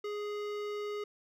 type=tone with hard clipping; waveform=sine; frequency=415.5 Hz; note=G#4; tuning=1 cent sharp; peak=-37 dBFS; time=0.04-1.04 s; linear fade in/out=5 ms; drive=17 dB; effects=none